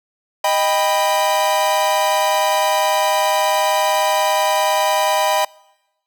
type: chord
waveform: 45% pulse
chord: Eb augmented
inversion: none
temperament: equal with one note detuned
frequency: 622.3 / 792.2 / 987.8 Hz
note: Eb5 / G5 / B5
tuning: 0 / +18 / 0 cents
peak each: -19 dBFS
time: 0.44-5.45 s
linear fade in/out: 5 ms
effects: noise-tail reverb RT60 1.0 s tail -25 dB re dry